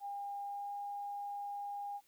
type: tone with pitch glide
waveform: sine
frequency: 806 to 811.1 Hz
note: G5 to G#5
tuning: +48 to -41 cents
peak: -39 dBFS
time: 0-2.01 s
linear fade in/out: 50 ms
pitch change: +11 cents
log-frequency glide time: 0.44-0.73 s
effects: white hiss -71 dBFS RMS until 2.07 s